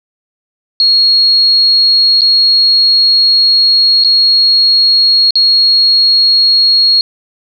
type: tone with dropouts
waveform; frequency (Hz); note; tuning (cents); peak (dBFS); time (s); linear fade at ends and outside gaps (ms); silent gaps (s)
sine; 4300; C8; +47; -5; 0.8-7.01; 1; 2.209-2.217 / 4.038-4.046 / 5.307-5.355
effects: none